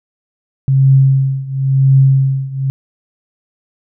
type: tone with tremolo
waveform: sine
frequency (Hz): 134.8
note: C#3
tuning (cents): -48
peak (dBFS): -4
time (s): 0.68-2.7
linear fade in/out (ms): 0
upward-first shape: triangle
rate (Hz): 0.96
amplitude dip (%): 90
effects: none